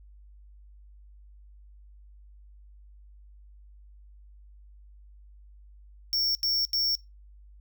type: tone bursts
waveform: square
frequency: 5470 Hz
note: F8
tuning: 37 cents flat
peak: -25 dBFS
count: 3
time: 6.13-6.952 s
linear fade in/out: 0 ms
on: 220 ms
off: 81 ms
effects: noise-tail reverb RT60 0.2 s tail -20 dB re dry + added 50 Hz sine -49 dBFS peak until 7.6 s